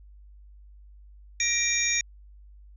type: tone cluster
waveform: sine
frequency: 1887 / 2367 / 3706 / 5660 / 6690 Hz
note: A#6 / D7 / A#7 / F8 / G#8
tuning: +21 / +13 / -11 / +22 / +12 cents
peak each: -32 / -27 / -32 / -30 / -27 dBFS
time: 1.4-2.01 s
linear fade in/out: 2 ms
effects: tanh soft clip ceiling -11 dBFS + added 50 Hz sine -47 dBFS peak until 2.76 s